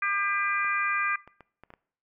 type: harmonic tone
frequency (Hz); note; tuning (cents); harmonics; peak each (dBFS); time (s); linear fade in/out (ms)
400; G4; +35; 3 / 4 / 5 / 6; -29 / -30 / -31 / -31; 0.02-1.16; 5
type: clicks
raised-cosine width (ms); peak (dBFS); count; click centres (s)
0.5; -32; 6; 0.647 / 1.276 / 1.407 / 1.636 / 1.704 / 1.738
effects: noise-tail reverb RT60 0.6 s tail -21 dB re dry